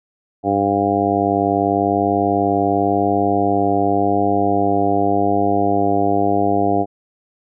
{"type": "harmonic tone", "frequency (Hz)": 100.1, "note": "G2", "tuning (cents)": 37, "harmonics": [1, 2, 3, 4, 5, 6, 7, 8], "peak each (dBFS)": [-27, -25, -20, -22, -25, -28, -18, -24], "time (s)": [0.43, 6.86], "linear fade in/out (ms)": 50, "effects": []}